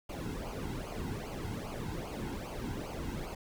brown noise with flanger, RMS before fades -39 dBFS, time 0.09-3.35 s, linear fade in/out 5 ms, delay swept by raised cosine 0.53 to 1.73 ms, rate 2.5 Hz, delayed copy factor -0.75, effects none

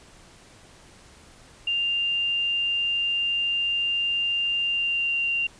sine tone with pitch glide, 2794 to 2773 Hz, F7 to F7, 0 to -13 cents, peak -22 dBFS, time 1.67-5.47 s, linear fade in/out 5 ms, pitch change -13 cents, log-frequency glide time 4.61-5.17 s, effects pink hiss -51 dBFS RMS until 5.59 s + resampled to 22050 Hz

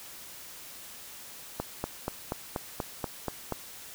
click train, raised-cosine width 1 ms, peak -16 dBFS, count 9, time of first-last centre 1.6-3.523 s, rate 4.16 Hz, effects white hiss -46 dBFS RMS until 3.94 s

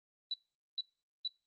sine tone bursts, 3951 Hz, B7, in tune, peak -33 dBFS, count 3, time 0.31-1.277 s, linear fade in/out 2 ms, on 29 ms, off 440 ms, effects noise-tail reverb RT60 0.3 s tail -22 dB re dry + Opus 24 kbps

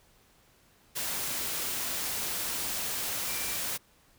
sine tone in noise, 2349 Hz, D7, in tune, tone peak -43 dBFS, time 3.27-3.58 s, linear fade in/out 20 ms, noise white, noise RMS -33 dBFS, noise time 0.95-3.78 s, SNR -13 dB, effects pink hiss -63 dBFS RMS until 4.18 s

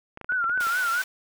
clicks, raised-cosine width 0.5 ms, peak -24 dBFS, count 9, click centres 0.174 / 0.213 / 0.245 / 0.322 / 0.442 / 0.496 / 0.576 / 0.61 / 0.669 s
sine tone with vibrato, 1428 Hz, F6, 38 cents sharp, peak -22 dBFS, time 0.29-1.02 s, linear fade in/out 5 ms, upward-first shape triangle, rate 4.5 Hz, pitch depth 120 cents each way
pink high-pass noise, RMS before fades -36 dBFS, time 0.6-1.04 s, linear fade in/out 5 ms, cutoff 1100 Hz, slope 12 dB/octave
effects none

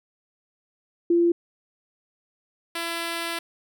sine / 5% pulse tone pair in turn, 342.7 / 336 Hz, F4 / E4, -33 / +33 cents, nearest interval unison, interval 34 cents, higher first, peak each -16 dBFS, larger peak neither, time 1.1-1.32 / 2.75-3.39 s, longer second, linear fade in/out 5 ms, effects none

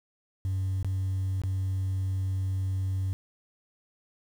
sine tone with dropouts, 95.2 Hz, F#2, 50 cents sharp, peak -24 dBFS, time 0.45-3.13 s, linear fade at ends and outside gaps 0 ms, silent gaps 0.828-0.846 / 1.417-1.436 s, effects tanh soft clip ceiling -25 dBFS + 9-bit

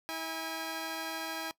10% pulse tone pair together, 323.4 / 815 Hz, E4 / G#5, -33 / -33 cents, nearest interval octave + major third, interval 1600 cents, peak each -30 / -31 dBFS, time 0.09-1.51 s, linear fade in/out 0 ms, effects noise-tail reverb RT60 0.1 s tail -20 dB re dry

